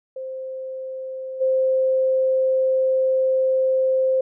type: tone with level steps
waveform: sine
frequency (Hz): 523.3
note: C5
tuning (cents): 0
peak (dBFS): -28 / -16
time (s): 0.16-4.21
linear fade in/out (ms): 5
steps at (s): 1.4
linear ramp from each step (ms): 20
effects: none